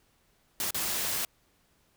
white noise with dropouts, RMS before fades -31 dBFS, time 0.6-1.25 s, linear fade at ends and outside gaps 1 ms, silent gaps 0.707-0.745 s, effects pink hiss -68 dBFS RMS until 1.96 s

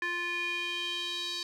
square tone with band-pass filter sweep, 349.2 Hz, F4, in tune, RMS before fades -34 dBFS, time 0.02-1.43 s, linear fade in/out 2 ms, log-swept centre 1900 to 4300 Hz, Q 4.1, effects none

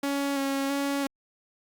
sawtooth tone with vibrato, 277.2 Hz, C#4, in tune, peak -22 dBFS, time 0.03-1.07 s, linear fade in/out 5 ms, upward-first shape square, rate 1.5 Hz, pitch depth 18 cents each way, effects Opus 48 kbps

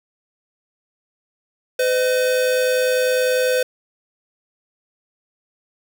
square tone pair together, 506.9 / 617 Hz, B4 / D#5, +45 / -15 cents, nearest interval minor third, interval 340 cents, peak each -17 / -27 dBFS, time 1.79-3.63 s, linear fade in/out 5 ms, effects none

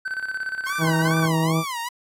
triangle tone with tremolo, 1530 Hz, G6, 42 cents flat, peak -22 dBFS, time 0.05-1.28 s, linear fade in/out 10 ms, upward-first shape square, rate 17 Hz, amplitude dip 65%
sawtooth tone with vibrato, 1046.5 Hz, C6, in tune, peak -23 dBFS, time 0.66-1.89 s, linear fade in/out 10 ms, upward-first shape sine, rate 2.4 Hz, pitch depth 210 cents each way
harmonic tone, 161.6 Hz, E3, 34 cents flat, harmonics 1 / 2 / 3 / 4 / 5 / 6 / 7, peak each -20 / -26 / -30 / -32 / -34 / -36 / -37 dBFS, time 0.78-1.64 s, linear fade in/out 50 ms
effects AAC 48 kbps

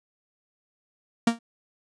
45% pulse tone with exponential decay, 232 Hz, A#3, 8 cents flat, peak -15 dBFS, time 1.27-1.39 s, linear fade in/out 5 ms, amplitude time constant 26 ms, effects resampled to 22050 Hz

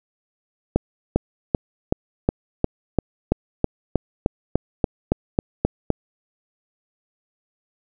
accelerating click train, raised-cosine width 2 ms, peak -3 dBFS, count 17, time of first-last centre 0.76-5.903 s, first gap 400 ms, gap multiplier 0.97, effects none

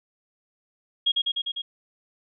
sine tone with echo, 3276 Hz, G#7, 24 cents flat, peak -18 dBFS, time 1.06-1.12 s, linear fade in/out 10 ms, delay 100 ms, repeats 5, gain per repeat -2 dB, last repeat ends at 1.62 s, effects none

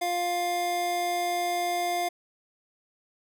square tone pair together, 351.3 / 702.6 Hz, F4 / F5, +10 / +10 cents, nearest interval octave, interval 1200 cents, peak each -35 / -27 dBFS, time 0.01-2.09 s, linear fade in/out 10 ms, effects none

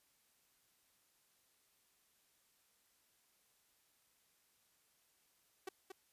sawtooth tone with echo, 380.5 Hz, F#4, 48 cents sharp, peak -38 dBFS, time 5.67-5.69 s, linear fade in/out 5 ms, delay 230 ms, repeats 1, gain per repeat -6 dB, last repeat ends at 5.92 s, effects white hiss -75 dBFS RMS until 6.12 s + resampled to 32000 Hz

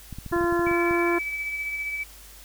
clicks, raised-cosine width 5 ms, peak -24 dBFS, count 12, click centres 0.127 / 0.186 / 0.263 / 0.316 / 0.363 / 0.41 / 0.442 / 0.525 / 0.594 / 0.67 / 0.713 / 0.91 s
harmonic tone, 344.3 Hz, F4, 25 cents flat, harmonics 1 / 2 / 3 / 4 / 5, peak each -22 / -31 / -29 / -33 / -32 dBFS, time 0.32-1.19 s, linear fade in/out 10 ms
sine tone with tremolo, 2300 Hz, D7, 37 cents flat, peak -26 dBFS, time 0.66-2.04 s, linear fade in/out 10 ms, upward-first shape sine, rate 15 Hz, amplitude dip 35%
effects added 50 Hz sine -48 dBFS peak until 2.44 s + white hiss -48 dBFS RMS until 2.44 s

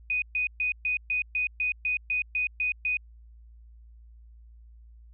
sine tone bursts, 2489 Hz, D#7, in tune, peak -24 dBFS, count 12, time 0.1-2.97 s, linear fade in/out 2 ms, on 120 ms, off 130 ms, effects added 57 Hz sine -48 dBFS peak until 5.13 s

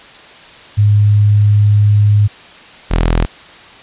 sine / sawtooth tone pair in turn, 103.83 / 41.52 Hz, G#2 / E1, 0 / +13 cents, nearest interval octave + major third, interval 1587 cents, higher first, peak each -6 dBFS, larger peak neither, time 0.77-2.28 / 2.9-3.26 s, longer first, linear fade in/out 20 ms, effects white hiss -37 dBFS RMS until 3.82 s + resampled to 8000 Hz

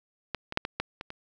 clicks, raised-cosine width 0.3 ms, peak -14 / -20 / -7 / -15 / -12 / -21 / -23 dBFS, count 7, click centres 0.347 / 0.524 / 0.574 / 0.651 / 0.8 / 1.011 / 1.104 s, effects none

